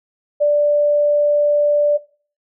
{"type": "tone", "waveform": "sine", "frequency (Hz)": 587.3, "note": "D5", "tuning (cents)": 0, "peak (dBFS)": -11, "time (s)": [0.4, 1.98], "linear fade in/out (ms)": 20, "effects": ["noise-tail reverb RT60 0.4 s tail -18 dB re dry"]}